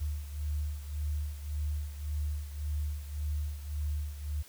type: beating tone pair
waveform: sine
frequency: 73.8 / 75.6 Hz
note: D2 / D#2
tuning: +9 / -49 cents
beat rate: 1.8 Hz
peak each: -33 / -38 dBFS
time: 0-4.43 s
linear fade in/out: 20 ms
effects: white hiss -55 dBFS RMS until 4.48 s